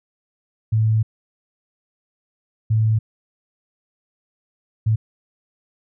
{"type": "tone bursts at uneven times", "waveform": "sine", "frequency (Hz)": 110, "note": "A2", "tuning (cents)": 0, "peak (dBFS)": -14, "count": 3, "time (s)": [[0.72, 1.03], [2.7, 2.99], [4.86, 4.96]], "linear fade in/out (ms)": 10, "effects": []}